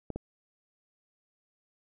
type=clicks; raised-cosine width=2 ms; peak=-22 dBFS; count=2; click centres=0.103 / 0.16 s; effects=none